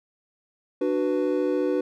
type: chord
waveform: triangle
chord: B minor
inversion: first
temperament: just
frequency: 296.3 / 370.4 / 493.9 Hz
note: D4 / F#4 / B4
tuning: +15 / +2 / 0 cents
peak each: -24 dBFS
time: 0.81-1.81 s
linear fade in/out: 5 ms
effects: none